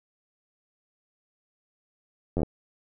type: slowing click train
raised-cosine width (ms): 2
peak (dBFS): -14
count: 6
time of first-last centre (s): 2.37-2.432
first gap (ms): 11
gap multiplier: 1.06
effects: none